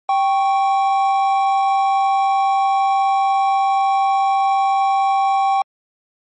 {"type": "tone pair together", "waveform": "triangle", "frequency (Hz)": [782, 1105.9], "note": ["G5", "C#6"], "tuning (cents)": [-4, -4], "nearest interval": "tritone", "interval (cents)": 600, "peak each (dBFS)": [-12, -20], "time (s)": [0.09, 5.62], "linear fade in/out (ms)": 2, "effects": ["MP3 32 kbps"]}